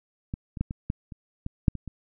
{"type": "clicks", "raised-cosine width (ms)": 5, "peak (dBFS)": [-18, -23, -13, -20, -14, -27, -19, -6, -22, -24], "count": 10, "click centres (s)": [0.339, 0.572, 0.61, 0.709, 0.901, 1.122, 1.464, 1.682, 1.753, 1.877], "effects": []}